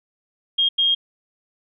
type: tone bursts at uneven times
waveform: sine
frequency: 3237 Hz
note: G#7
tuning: 45 cents flat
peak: -15 dBFS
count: 2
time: 0.58-0.69 / 0.78-0.95 s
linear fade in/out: 10 ms
effects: none